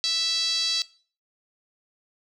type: tone with band-pass filter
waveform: 5% pulse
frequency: 659 Hz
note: E5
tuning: 1 cent flat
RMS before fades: -25 dBFS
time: 0.04-0.82 s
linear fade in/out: 0 ms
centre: 4300 Hz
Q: 5.7
effects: noise-tail reverb RT60 0.4 s tail -19 dB re dry